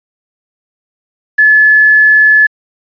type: tone with quantisation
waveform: sine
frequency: 1721 Hz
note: A6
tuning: 39 cents flat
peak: -3 dBFS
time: 1.38-2.47 s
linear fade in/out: 10 ms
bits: 5
effects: resampled to 11025 Hz